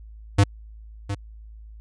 square tone with echo, 100.3 Hz, G2, 40 cents sharp, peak -13 dBFS, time 0.38-0.44 s, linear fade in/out 10 ms, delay 710 ms, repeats 1, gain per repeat -12 dB, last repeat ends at 1.15 s, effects added 54 Hz sine -40 dBFS peak until 1.8 s + resampled to 22050 Hz

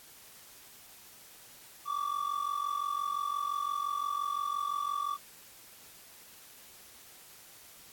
triangle ring-modulated tone, 1159 Hz, D6, 23 cents flat, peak -26 dBFS, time 1.85-5.18 s, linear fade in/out 50 ms, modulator 22.9 Hz, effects white hiss -54 dBFS RMS until 7.92 s + AAC 64 kbps

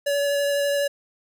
square tone with vibrato, 569 Hz, C#5, 45 cents sharp, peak -21 dBFS, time 0.06-0.88 s, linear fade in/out 10 ms, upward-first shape sine, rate 12 Hz, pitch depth 10 cents each way, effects none

